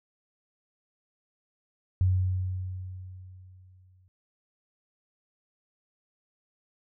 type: tone with exponential decay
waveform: sine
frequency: 92.5 Hz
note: F#2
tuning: in tune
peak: -19 dBFS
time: 2.01-4.08 s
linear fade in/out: 0 ms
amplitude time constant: 450 ms
effects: none